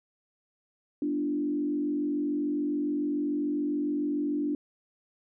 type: tone with frequency modulation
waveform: sine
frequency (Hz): 293.7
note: D4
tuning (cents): 0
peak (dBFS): -26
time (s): 1.02-4.55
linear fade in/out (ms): 2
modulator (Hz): 47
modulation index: 0.73
effects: none